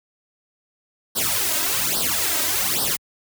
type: noise with flanger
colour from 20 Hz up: white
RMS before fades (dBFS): -22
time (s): 1.15-2.97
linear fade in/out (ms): 20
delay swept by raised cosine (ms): 0.21 to 3.21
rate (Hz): 1.2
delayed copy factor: +1
effects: high-pass 60 Hz 12 dB/octave